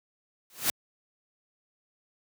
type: noise with exponential growth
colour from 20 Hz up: white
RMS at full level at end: -22 dBFS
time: 0.5-0.7 s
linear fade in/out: 1 ms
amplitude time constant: 43 ms
effects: high-pass 80 Hz 12 dB/octave